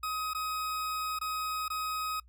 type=tone with dropouts; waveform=40% pulse; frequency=1262 Hz; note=D#6; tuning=24 cents sharp; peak=-31 dBFS; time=0.03-2.2 s; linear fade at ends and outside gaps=5 ms; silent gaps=0.335-0.347 / 1.189-1.212 / 1.682-1.701 s; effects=noise-tail reverb RT60 0.1 s tail -24 dB re dry + added 60 Hz sine -55 dBFS peak until 2.28 s